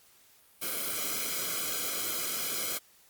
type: noise with comb filter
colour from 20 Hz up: white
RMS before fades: -33 dBFS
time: 0.61-2.79 s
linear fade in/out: 20 ms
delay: 1.1 ms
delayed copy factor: -1
effects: white hiss -61 dBFS RMS until 3.09 s + Opus 48 kbps